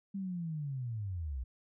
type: linear sweep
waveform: sine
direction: down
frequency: 200 to 58.27 Hz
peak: -35 dBFS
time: 0.14-1.44 s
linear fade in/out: 10 ms
effects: none